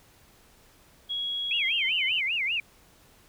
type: tone with pitch glide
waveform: sine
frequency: 3322 to 3029 Hz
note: G#7 to F#7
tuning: 0 to +40 cents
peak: -28 dBFS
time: 1.09-2.21 s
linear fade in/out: 20 ms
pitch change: -160 cents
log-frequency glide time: 1.6-1.94 s
type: tone with vibrato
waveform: sine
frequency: 2427 Hz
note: D#7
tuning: 44 cents flat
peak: -25 dBFS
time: 1.51-2.6 s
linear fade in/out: 2 ms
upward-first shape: sine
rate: 5.1 Hz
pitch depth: 290 cents each way
effects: pink hiss -58 dBFS RMS until 3.28 s